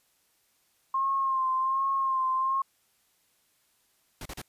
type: tone with vibrato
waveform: sine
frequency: 1064 Hz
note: C6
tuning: 29 cents sharp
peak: -24 dBFS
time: 0.94-2.62 s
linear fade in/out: 5 ms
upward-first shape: sine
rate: 1.3 Hz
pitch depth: 37 cents each way
type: noise bursts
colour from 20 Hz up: pink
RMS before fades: -39 dBFS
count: 3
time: 4.21-4.417 s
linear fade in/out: 2 ms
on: 45 ms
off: 36 ms
effects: white hiss -69 dBFS RMS until 4.48 s + resampled to 32000 Hz